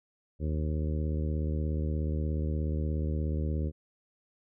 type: harmonic tone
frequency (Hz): 76.8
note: D#2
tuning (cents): -22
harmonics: 1 / 2 / 3 / 4 / 5 / 6 / 7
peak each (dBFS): -29 / -35 / -39 / -41 / -43 / -45 / -46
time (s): 0.39-3.72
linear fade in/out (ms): 50
effects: none